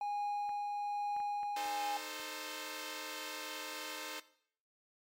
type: tone with tremolo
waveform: triangle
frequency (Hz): 822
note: G#5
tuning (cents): -18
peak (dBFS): -32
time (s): 0.01-1.97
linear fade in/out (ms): 2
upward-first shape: triangle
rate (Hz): 1.1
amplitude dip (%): 25
type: clicks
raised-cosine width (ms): 0.5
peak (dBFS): -39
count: 6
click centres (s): 0.493 / 1.165 / 1.202 / 1.432 / 1.658 / 2.199
type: chord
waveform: 5% pulse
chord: A diminished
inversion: second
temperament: equal with one note detuned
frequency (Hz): 307.7 / 440 / 523.3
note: Eb4 / A4 / C5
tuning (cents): -19 / 0 / 0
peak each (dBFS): -35 / -35 / -33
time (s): 1.56-4.2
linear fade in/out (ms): 5
effects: noise-tail reverb RT60 0.6 s tail -17 dB re dry + MP3 64 kbps